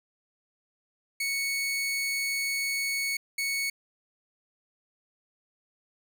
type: tone bursts at uneven times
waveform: sawtooth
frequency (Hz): 2217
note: C#7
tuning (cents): 0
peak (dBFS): -24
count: 2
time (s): 1.2-3.17 / 3.38-3.7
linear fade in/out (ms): 5
effects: none